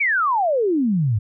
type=exponential sweep; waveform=sine; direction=down; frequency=2367 to 98 Hz; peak=-16 dBFS; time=0-1.19 s; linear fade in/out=10 ms; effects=none